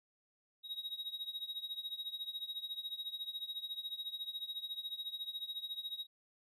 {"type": "tone with tremolo", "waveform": "triangle", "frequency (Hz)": 3800, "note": "A#7", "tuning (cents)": 33, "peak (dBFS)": -35, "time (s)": [0.63, 6.07], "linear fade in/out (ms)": 50, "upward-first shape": "triangle", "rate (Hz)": 14, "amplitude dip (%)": 90, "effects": []}